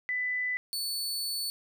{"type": "tone pair in turn", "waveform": ["sine", "sawtooth"], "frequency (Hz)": [1996, 4460], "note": ["B6", "C#8"], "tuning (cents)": [18, 10], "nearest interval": "octave + major second", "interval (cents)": 1392, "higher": "second", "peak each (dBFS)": -28, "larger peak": "neither", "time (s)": [[0.09, 0.57], [0.73, 1.5]], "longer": "second", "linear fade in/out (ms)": 0, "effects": []}